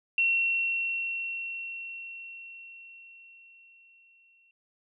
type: tone with exponential decay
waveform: sine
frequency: 2723 Hz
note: F7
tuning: 44 cents flat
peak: -21 dBFS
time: 0.18-4.51 s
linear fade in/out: 2 ms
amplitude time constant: 940 ms
effects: none